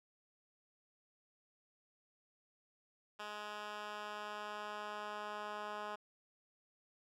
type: tone with band-pass filter sweep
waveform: 10% pulse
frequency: 209.3 Hz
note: G#3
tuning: 14 cents sharp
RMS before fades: -45 dBFS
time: 3.19-5.96 s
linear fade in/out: 10 ms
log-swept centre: 2000 to 1200 Hz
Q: 0.81
effects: none